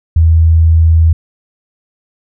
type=tone; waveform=sine; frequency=81.4 Hz; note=E2; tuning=21 cents flat; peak=-4 dBFS; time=0.16-1.13 s; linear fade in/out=5 ms; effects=none

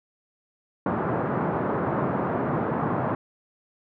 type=band-pass noise; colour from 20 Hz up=pink; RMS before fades=-26 dBFS; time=0.86-3.15 s; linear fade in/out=2 ms; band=120 to 1300 Hz; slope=24 dB/octave; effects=none

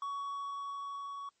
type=tone with level ramp; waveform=triangle; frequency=1122 Hz; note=C#6; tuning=21 cents sharp; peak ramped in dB=-33 to -38 dBFS; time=0.02-1.29 s; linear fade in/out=2 ms; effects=white hiss -75 dBFS RMS until 1.4 s + MP3 32 kbps

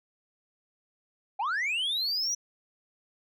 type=linear sweep; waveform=sine; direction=up; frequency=740 to 5920 Hz; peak=-24 dBFS; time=1.39-2.35 s; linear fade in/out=10 ms; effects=tanh soft clip ceiling -26 dBFS

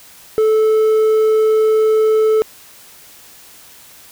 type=tone with hard clipping; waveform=sine; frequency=436.2 Hz; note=A4; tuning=15 cents flat; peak=-11 dBFS; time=0.38-2.42 s; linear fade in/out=0 ms; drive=3 dB; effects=white hiss -42 dBFS RMS until 4.11 s

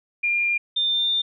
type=tone pair in turn; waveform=sine; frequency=2402 / 3599 Hz; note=D7 / A7; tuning=+38 / +38 cents; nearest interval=perfect fifth; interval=700 cents; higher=second; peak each=-19 dBFS; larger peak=neither; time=0.23-0.58 / 0.76-1.22 s; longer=second; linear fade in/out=10 ms; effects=none

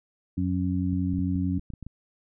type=harmonic tone; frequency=91.2 Hz; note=F#2; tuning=24 cents flat; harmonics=1 / 2 / 3; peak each=-28 / -28 / -28 dBFS; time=0.37-1.59 s; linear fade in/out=10 ms
type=clicks; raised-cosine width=5 ms; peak=-26 dBFS; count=9; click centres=0.931 / 1.136 / 1.189 / 1.357 / 1.594 / 1.703 / 1.737 / 1.827 / 1.866 s
effects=none

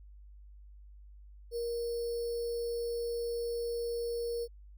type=tone with sample-and-hold; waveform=sine; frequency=470.8 Hz; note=A#4; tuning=17 cents sharp; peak=-32 dBFS; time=1.51-4.48 s; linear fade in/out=50 ms; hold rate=4900 Hz; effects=added 50 Hz sine -50 dBFS peak until 4.77 s

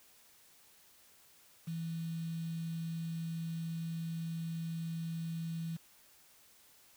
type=tone with quantisation; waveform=sine; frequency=164.81 Hz; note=E3; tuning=in tune; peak=-36 dBFS; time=1.67-5.77 s; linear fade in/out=10 ms; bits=9; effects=white hiss -63 dBFS RMS until 6.96 s

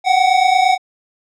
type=tone pair together; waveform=square; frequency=734 / 762.7 Hz; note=F#5 / G5; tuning=-14 / -48 cents; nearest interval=minor second; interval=66 cents; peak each=-14 dBFS; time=0.04-0.78 s; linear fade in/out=50 ms; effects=low-pass 5000 Hz 12 dB/octave

